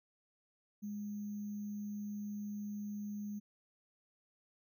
sine tone with sample-and-hold, 206.4 Hz, G#3, 10 cents flat, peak -39 dBFS, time 0.82-3.4 s, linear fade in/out 20 ms, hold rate 6300 Hz, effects none

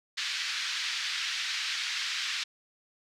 white band-pass noise, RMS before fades -33 dBFS, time 0.17-2.44 s, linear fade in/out 10 ms, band 1500 to 4900 Hz, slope 24 dB/octave, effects none

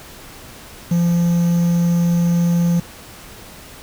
triangle tone with quantisation, 171.8 Hz, F3, 28 cents flat, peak -11 dBFS, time 0.91-2.8 s, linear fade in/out 5 ms, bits 6, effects pink hiss -39 dBFS RMS until 3.82 s

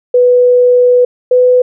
sine tone pair in turn, 493.9 / 499.9 Hz, B4 / B4, 0 / +21 cents, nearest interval unison, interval 21 cents, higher second, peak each -4 dBFS, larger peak neither, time 0.14-1.05 / 1.31-1.62 s, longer first, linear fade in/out 5 ms, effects none

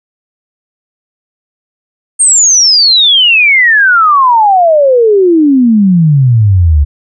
sine exponential sweep, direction down, 8790 to 69.3 Hz, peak -3 dBFS, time 2.19-6.85 s, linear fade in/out 20 ms, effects none

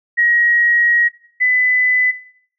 sine tone pair in turn, 1895 / 2003 Hz, A#6 / B6, +28 / +24 cents, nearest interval minor second, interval 96 cents, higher second, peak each -11 dBFS, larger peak neither, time 0.17-1.09 / 1.4-2.12 s, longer first, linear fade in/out 20 ms, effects noise-tail reverb RT60 0.6 s tail -17 dB re dry

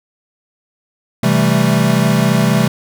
square chord, A minor seventh, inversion first, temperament equal, 130.81 / 164.81 / 196 / 220 Hz, C3 / E3 / G3 / A3, 0 / 0 / 0 / 0 cents, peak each -17 dBFS, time 1.23-2.68 s, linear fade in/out 5 ms, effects none

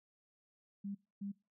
sine tone bursts at uneven times, 200 Hz, G3, 35 cents sharp, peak -39 dBFS, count 2, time 0.84-0.95 / 1.21-1.32 s, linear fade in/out 10 ms, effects noise-tail reverb RT60 0.3 s tail -23 dB re dry

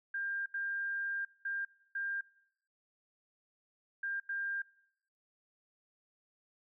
sine tone bursts at uneven times, 1598 Hz, G6, 33 cents sharp, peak -34 dBFS, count 6, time 0.14-0.46 / 0.54-1.25 / 1.45-1.65 / 1.95-2.21 / 4.03-4.2 / 4.29-4.62 s, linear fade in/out 5 ms, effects noise-tail reverb RT60 0.9 s tail -24 dB re dry

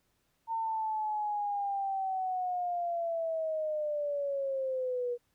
sine linear sweep, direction down, 911 to 479.3 Hz, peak -30 dBFS, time 0.47-5.18 s, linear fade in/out 50 ms, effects pink hiss -75 dBFS RMS until 5.34 s

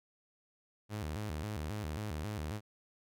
sawtooth tone with vibrato, 89.9 Hz, F#2, 49 cents flat, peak -33 dBFS, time 0.89-2.61 s, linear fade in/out 50 ms, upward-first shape square, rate 3.7 Hz, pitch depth 280 cents each way, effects none

